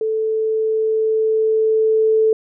sine tone with level ramp, 439.2 Hz, A4, 3 cents flat, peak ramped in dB -17 to -11 dBFS, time 0.01-2.33 s, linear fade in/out 2 ms, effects none

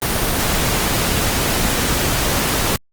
pink noise, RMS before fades -18 dBFS, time 0.02-2.76 s, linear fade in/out 0 ms, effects Opus 24 kbps

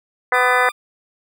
harmonic tone, 250 Hz, B3, 21 cents sharp, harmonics 2 / 3 / 4 / 5 / 6 / 7 / 8, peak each -21 / -21 / -21 / -21 / -21 / -21 / -21 dBFS, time 0.32-0.69 s, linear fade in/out 2 ms
20% pulse tone, 1200 Hz, D6, 37 cents sharp, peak -21 dBFS, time 0.33-0.72 s, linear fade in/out 20 ms
effects none

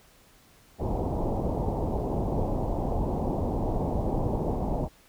pink low-pass noise, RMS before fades -28 dBFS, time 0.78-4.89 s, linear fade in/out 50 ms, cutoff 900 Hz, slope 48 dB/octave, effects pink hiss -58 dBFS RMS until 5.08 s

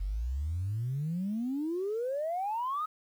sine exponential sweep, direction up, 44.8 to 1289 Hz, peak -29 dBFS, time 0-2.86 s, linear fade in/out 10 ms, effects tanh soft clip ceiling -26 dBFS + 10-bit

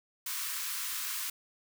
white high-pass noise, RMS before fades -36 dBFS, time 0.26-1.3 s, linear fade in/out 5 ms, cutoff 970 Hz, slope 96 dB/octave, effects none

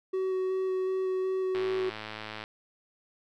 triangle tone with vibrato, 375.8 Hz, F#4, 27 cents sharp, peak -25 dBFS, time 0.13-1.9 s, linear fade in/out 10 ms, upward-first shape square, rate 2.7 Hz, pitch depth 8 cents each way
click train, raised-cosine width 0.3 ms, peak -22 dBFS, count 97, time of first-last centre 1.55-2.439 s, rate 108 Hz
effects none

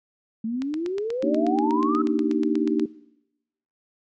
sine exponential sweep, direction up, 216.5 to 1318.5 Hz, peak -24 dBFS, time 0.44-2.02 s, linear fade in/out 5 ms
click train, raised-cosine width 0.2 ms, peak -19 dBFS, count 19, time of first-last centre 0.62-2.797 s, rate 8.27 Hz
sine chord, Eb major seventh, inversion second, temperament just, 233.3 / 291.7 / 311.1 / 388.9 Hz, Bb3 / D4 / Eb4 / G4, +2 / -12 / 0 / -14 cents, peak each -26 / -25 / -24 / -27 dBFS, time 1.23-2.86 s, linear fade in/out 5 ms
effects noise-tail reverb RT60 0.9 s tail -20 dB re dry + MP3 64 kbps

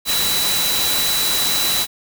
sine tone in noise, 3951 Hz, B7, in tune, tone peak -20 dBFS, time 0.05-1.87 s, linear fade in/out 50 ms, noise white, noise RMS -20 dBFS, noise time 0.05-1.87 s, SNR -3 dB, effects none

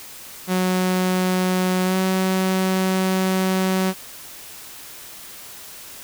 sawtooth tone with pitch glide, 184.2 to 187.96 Hz, F#3 to F#3, -7 to +28 cents, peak -14 dBFS, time 0.47-3.94 s, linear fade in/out 50 ms, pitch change +35 cents, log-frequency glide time 1.84-1.97 s, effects white hiss -39 dBFS RMS until 6.03 s

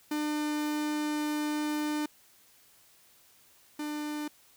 45% pulse tone pair in turn, 300.2 / 299 Hz, D4 / D4, +38 / +31 cents, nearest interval unison, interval 7 cents, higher first, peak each -29 / -33 dBFS, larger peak first, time 0.11-2.06 / 3.79-4.28 s, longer first, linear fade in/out 5 ms, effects white hiss -61 dBFS RMS until 4.56 s

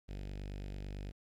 sawtooth tone with notch filter, 49 Hz, G1, in tune, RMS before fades -43 dBFS, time 0.08-1.12 s, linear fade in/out 20 ms, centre 1100 Hz, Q 0.79, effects low-pass 5000 Hz 12 dB/octave + 12-bit

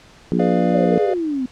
harmonic tone, 59.5 Hz, A#1, 36 cents sharp, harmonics 3 / 4 / 5 / 6 / 7, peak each -19 / -21 / -23 / -25 / -26 dBFS, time 0.32-0.98 s, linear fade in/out 0 ms
triangle chord, G# diminished seventh, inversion none, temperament equal with one note detuned, 415.3 / 493.9 / 596.2 / 698.5 Hz, G#4 / B4 / D5 / F5, 0 / 0 / +26 / 0 cents, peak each -22 dBFS, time 0.39-1.14 s, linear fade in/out 5 ms
sine exponential sweep, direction down, 587.3 to 246.9 Hz, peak -19 dBFS, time 0.74-1.46 s, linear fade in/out 5 ms
effects pink hiss -47 dBFS RMS until 1.51 s + low-pass 6000 Hz 12 dB/octave

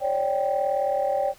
sine tone cluster, 547 / 586 / 783 Hz, C#5 / D5 / G5, -23 / -4 / -2 cents, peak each -25 dBFS, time 0-1.34 s, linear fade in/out 50 ms, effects tanh soft clip ceiling -14 dBFS + pink hiss -52 dBFS RMS until 1.38 s

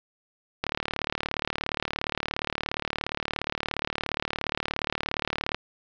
click train, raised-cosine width 0.3 ms, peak -11 dBFS, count 183, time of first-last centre 0.64-5.546 s, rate 37.1 Hz, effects resampled to 16000 Hz + 7-bit

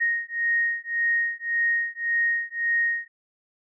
sine beating tone pair, 1864.7 / 1866.5 Hz, A#6 / A#6, 0 / +2 cents, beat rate 1.8 Hz, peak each -25 dBFS, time 0-3.08 s, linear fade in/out 20 ms, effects none

